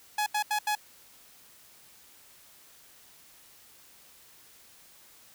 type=tone bursts; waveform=sawtooth; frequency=842 Hz; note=G#5; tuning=24 cents sharp; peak=-22 dBFS; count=4; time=0.18-0.752 s; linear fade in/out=5 ms; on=83 ms; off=80 ms; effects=white hiss -56 dBFS RMS until 5.34 s